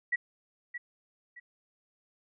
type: tone with echo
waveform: sine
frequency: 1936 Hz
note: B6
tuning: 35 cents flat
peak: -25 dBFS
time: 0.12-0.16 s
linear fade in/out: 10 ms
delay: 620 ms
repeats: 2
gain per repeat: -10 dB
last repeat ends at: 1.4 s
effects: none